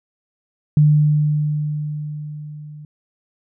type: tone with level ramp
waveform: sine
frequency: 150 Hz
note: D3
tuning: 37 cents sharp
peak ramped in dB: -8 to -34 dBFS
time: 0.77-2.85 s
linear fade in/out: 2 ms
effects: none

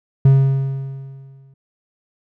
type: tone with exponential decay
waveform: triangle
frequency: 135.5 Hz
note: C#3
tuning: 39 cents flat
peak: -4 dBFS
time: 0.25-1.54 s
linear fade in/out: 5 ms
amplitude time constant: 280 ms
effects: none

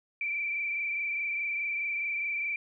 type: tone with frequency modulation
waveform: sine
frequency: 2336 Hz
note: D7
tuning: 10 cents flat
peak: -29 dBFS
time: 0.21-2.56 s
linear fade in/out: 2 ms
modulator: 24.8 Hz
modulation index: 2.2
effects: none

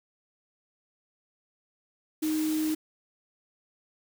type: tone in noise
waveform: sine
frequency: 311.1 Hz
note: D#4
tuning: in tune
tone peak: -25 dBFS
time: 2.22-2.75 s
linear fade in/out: 10 ms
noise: white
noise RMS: -39 dBFS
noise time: 2.22-2.75 s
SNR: +11 dB
effects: none

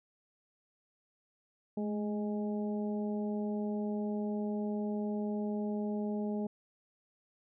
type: harmonic tone with a mistuned harmonic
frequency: 207.7 Hz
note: G#3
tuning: in tune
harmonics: 1 / 2 / 3 / 4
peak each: -33 / -39 / -44 / -48 dBFS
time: 1.77-6.47 s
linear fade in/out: 5 ms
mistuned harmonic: 1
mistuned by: +31 cents
effects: none

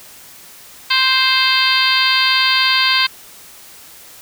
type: harmonic tone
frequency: 523.3 Hz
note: C5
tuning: in tune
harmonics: 2 / 3 / 4 / 5 / 6 / 7 / 8 / 9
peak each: -20 / -20 / -20 / -20 / -20 / -20 / -20 / -20 dBFS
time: 0.9-3.07 s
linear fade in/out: 10 ms
effects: white hiss -40 dBFS RMS until 4.21 s

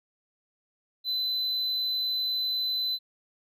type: tone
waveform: triangle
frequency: 4024 Hz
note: B7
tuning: 32 cents sharp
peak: -25 dBFS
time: 1.04-2.99 s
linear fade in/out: 50 ms
effects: none

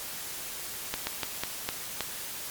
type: slowing click train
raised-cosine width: 0.2 ms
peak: -11 dBFS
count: 6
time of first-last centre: 0.94-2.007 s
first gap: 130 ms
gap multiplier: 1.25
effects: white hiss -38 dBFS RMS until 2.5 s + MP3 96 kbps

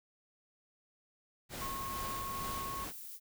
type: noise with tremolo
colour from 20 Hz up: pink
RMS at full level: -42 dBFS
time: 1.49-2.93 s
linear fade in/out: 50 ms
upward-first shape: sine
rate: 2.2 Hz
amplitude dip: 35%
type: noise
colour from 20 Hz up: violet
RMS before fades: -47 dBFS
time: 1.57-3.2 s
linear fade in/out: 50 ms
type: tone with pitch glide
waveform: sine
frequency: 1086 to 1094.2 Hz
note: C#6 to C#6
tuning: -36 to -23 cents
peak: -39 dBFS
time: 1.61-2.85 s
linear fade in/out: 10 ms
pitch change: +13 cents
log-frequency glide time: 2-2.5 s
effects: none

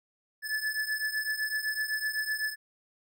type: beating tone pair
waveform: square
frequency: 1730 / 1737.9 Hz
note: A6 / A6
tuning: -30 / -22 cents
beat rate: 7.9 Hz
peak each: -32 / -35 dBFS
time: 0.42-2.56 s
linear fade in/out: 50 ms
effects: none

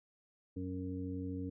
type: harmonic tone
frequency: 92.4 Hz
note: F#2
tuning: 2 cents flat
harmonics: 1 / 2 / 3 / 5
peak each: -42 / -46 / -40 / -48 dBFS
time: 0.56-1.5 s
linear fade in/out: 10 ms
effects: none

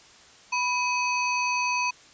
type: ring-modulated tone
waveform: square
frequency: 1760 Hz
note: A6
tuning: in tune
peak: -21 dBFS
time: 0.52-1.91 s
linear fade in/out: 10 ms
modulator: 775 Hz
effects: white hiss -52 dBFS RMS until 2.13 s + resampled to 16000 Hz

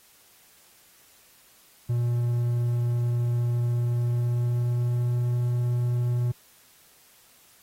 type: tone with pitch glide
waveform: triangle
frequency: 120 to 121.6 Hz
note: B2 to B2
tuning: -49 to -26 cents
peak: -20 dBFS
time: 1.89-6.32 s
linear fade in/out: 10 ms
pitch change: +23 cents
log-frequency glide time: 3.85-5.28 s
effects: white hiss -57 dBFS RMS until 7.62 s + AAC 48 kbps

